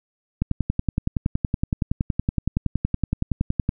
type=click train; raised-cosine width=5 ms; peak=-8 dBFS; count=36; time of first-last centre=0.42-3.691 s; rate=10.7 Hz; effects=none